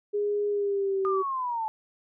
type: tone with pitch glide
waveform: sine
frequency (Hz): 412.1 to 384.5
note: G#4 to G4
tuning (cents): -13 to -33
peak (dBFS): -24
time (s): 0.13-1.23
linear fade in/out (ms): 20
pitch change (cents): -120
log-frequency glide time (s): 0.49-1.03
type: linear sweep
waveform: sine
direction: down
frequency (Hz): 1226 to 861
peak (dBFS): -27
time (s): 1.05-1.68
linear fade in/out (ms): 0
effects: none